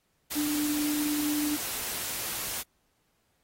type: tone in noise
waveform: sine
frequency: 297 Hz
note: D4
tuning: 20 cents sharp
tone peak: -27 dBFS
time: 0.35-1.57 s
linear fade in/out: 20 ms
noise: white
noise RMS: -34 dBFS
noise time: 0.3-2.63 s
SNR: +4 dB
effects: pink hiss -73 dBFS RMS until 3.43 s + AAC 48 kbps